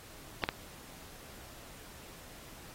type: clicks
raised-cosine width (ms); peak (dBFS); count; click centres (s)
0.3; -13; 2; 0.438 / 0.489
effects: pink hiss -52 dBFS RMS until 2.74 s + AAC 48 kbps